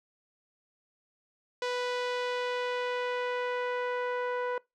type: tone with low-pass filter sweep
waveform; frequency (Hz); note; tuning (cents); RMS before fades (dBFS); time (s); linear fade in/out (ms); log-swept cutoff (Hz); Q
sawtooth; 493.9; B4; 0; -32; 1.62-4.58; 2; 4800 to 1500; 1.1
effects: noise-tail reverb RT60 0.2 s tail -23 dB re dry